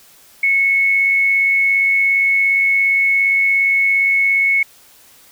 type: tone with amplitude modulation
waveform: sine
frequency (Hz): 2199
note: C#7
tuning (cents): -14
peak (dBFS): -10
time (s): 0.43-4.63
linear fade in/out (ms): 5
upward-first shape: sine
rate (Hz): 97.3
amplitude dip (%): 30
effects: white hiss -47 dBFS RMS until 5.31 s